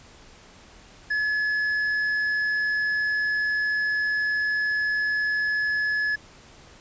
triangle tone with tanh clipping, 1707 Hz, G#6, 47 cents sharp, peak -23 dBFS, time 1.1-6.16 s, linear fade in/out 10 ms, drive 9 dB, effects pink hiss -50 dBFS RMS until 6.8 s + resampled to 16000 Hz

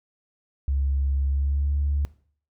sine tone with pitch glide, 68.8 to 71.6 Hz, C#2 to D2, -12 to -43 cents, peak -20 dBFS, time 0.68-2.05 s, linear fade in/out 0 ms, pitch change +69 cents, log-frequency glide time 1.27-1.73 s, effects noise-tail reverb RT60 0.5 s tail -20 dB re dry + tanh soft clip ceiling -16 dBFS

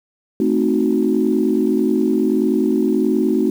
sine chord, A diminished seventh, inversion none, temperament equal, 220 / 261.6 / 311.1 / 370 Hz, A3 / C4 / Eb4 / Gb4, 0 / 0 / 0 / 0 cents, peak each -19 dBFS, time 0.4-3.5 s, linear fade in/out 2 ms, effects tanh soft clip ceiling -4 dBFS + 7-bit

